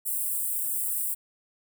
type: high-pass noise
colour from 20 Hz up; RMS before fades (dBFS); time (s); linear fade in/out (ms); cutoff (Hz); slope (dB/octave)
white; -29; 0.05-1.15; 20; 7900; 96
effects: none